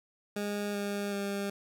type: tone with pitch steps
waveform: 20% pulse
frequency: 205.3 / 202.7 / 200.1 Hz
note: G#3 / G#3 / G3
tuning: -20 / -42 / +36 cents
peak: -27 dBFS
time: 0.36-1.5 s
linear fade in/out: 5 ms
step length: 380 ms
effects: none